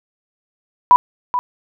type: tone with echo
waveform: sine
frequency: 987.8 Hz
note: B5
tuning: in tune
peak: -4 dBFS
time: 0.91-0.96 s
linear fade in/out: 0 ms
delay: 430 ms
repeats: 1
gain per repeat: -11 dB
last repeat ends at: 1.39 s
effects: none